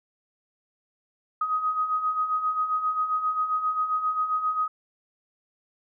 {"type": "beating tone pair", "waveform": "sine", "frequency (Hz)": [1250, 1257.5], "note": ["D#6", "D#6"], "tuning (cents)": [8, 18], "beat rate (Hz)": 7.5, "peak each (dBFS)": [-31, -24], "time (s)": [1.41, 4.68], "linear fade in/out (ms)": 5, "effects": []}